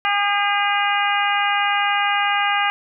harmonic tone with a mistuned harmonic, 407 Hz, G#4, 35 cents flat, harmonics 2 / 3 / 4 / 5 / 6 / 7, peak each -21 / -23 / -24 / -25 / -26 / -26 dBFS, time 0.05-2.7 s, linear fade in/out 0 ms, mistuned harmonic 4, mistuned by -20 cents, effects none

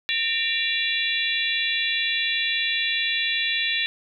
sine tone cluster, 1830 / 2355 / 2770 / 3439 / 3933 Hz, A#6 / D7 / F7 / A7 / B7, -32 / +4 / -15 / -40 / -8 cents, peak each -28 dBFS, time 0.09-3.86 s, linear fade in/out 0 ms, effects none

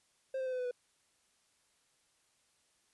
triangle tone with pitch steps, 529 / 521.4 / 513.9 / 506.6 / 499.3 / 492.2 Hz, C5 / C5 / C5 / B4 / B4 / B4, +19 / -6 / -31 / +44 / +19 / -6 cents, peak -32 dBFS, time 0.34-0.712 s, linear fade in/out 5 ms, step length 62 ms, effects white hiss -73 dBFS RMS until 2.93 s + resampled to 24000 Hz

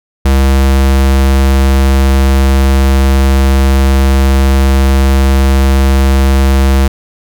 square tone, 67.3 Hz, C2, 49 cents sharp, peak -6 dBFS, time 0.25-6.88 s, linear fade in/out 5 ms, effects none

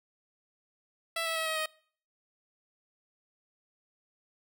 10% pulse tone with pitch steps, 662 / 652.9 / 643.9 / 635 / 626.3 Hz, E5 / E5 / E5 / D#5 / D#5, +7 / -17 / -41 / +35 / +11 cents, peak -22 dBFS, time 1.16-1.66 s, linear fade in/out 5 ms, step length 100 ms, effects noise-tail reverb RT60 0.5 s tail -23 dB re dry

